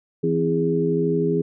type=harmonic tone with a mistuned harmonic; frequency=82.41 Hz; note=E2; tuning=in tune; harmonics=2 / 3 / 4 / 5; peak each=-23 / -26 / -27 / -21 dBFS; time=0.23-1.42 s; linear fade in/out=10 ms; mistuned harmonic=3; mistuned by=+65 cents; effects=none